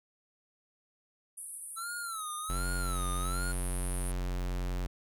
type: band-pass noise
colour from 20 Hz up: pink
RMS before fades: -44 dBFS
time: 1.37-4.12 s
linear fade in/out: 10 ms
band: 9100 to 11000 Hz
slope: 96 dB/octave
type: tone with vibrato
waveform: square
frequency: 1318.5 Hz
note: E6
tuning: in tune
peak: -38 dBFS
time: 1.76-3.53 s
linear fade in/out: 20 ms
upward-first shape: sine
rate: 1.3 Hz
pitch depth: 140 cents each way
type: tone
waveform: square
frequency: 45.13 Hz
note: F#1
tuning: 42 cents flat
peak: -32 dBFS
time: 2.49-4.87 s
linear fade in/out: 10 ms
effects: none